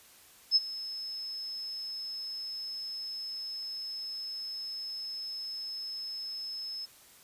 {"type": "tone with ADSR envelope", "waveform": "sine", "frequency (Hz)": 5200, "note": "E8", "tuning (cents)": -24, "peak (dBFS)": -18, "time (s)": [0.51, 6.86], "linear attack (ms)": 49, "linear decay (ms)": 30, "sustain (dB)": -18, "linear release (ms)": 16, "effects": ["white hiss -57 dBFS RMS until 7.23 s", "resampled to 32000 Hz"]}